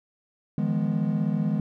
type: chord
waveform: triangle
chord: F half-diminished seventh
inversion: third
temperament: equal with one note detuned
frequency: 155.56 / 171.22 / 207.7 / 246.9 Hz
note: Eb3 / F3 / Ab3 / Cb4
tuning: 0 / -34 / 0 / 0 cents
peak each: -25 / -27 / -24 / -30 dBFS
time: 0.58-1.6 s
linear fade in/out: 2 ms
effects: tanh soft clip ceiling -11 dBFS